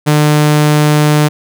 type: tone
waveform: sawtooth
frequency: 150 Hz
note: D3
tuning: 37 cents sharp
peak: -3 dBFS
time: 0.06-1.29 s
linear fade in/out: 20 ms
effects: none